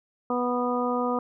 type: harmonic tone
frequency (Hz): 246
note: B3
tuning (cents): -7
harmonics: 1 / 2 / 3 / 4 / 5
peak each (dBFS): -28 / -28 / -32 / -32 / -31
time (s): 0.3-1.19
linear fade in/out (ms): 2
effects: none